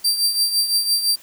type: tone with tremolo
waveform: sawtooth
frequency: 4699 Hz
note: D8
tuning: in tune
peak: -11 dBFS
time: 0.04-1.16 s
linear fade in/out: 10 ms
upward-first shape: triangle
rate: 5.9 Hz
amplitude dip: 70%
effects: white hiss -47 dBFS RMS until 1.22 s